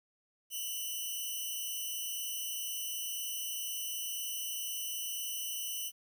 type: tone pair together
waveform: 5% pulse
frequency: 2794 / 3007 Hz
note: F7 / F#7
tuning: 0 / +27 cents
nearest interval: minor second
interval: 127 cents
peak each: -35 / -28 dBFS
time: 0.5-5.92 s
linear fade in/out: 50 ms
effects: 11-bit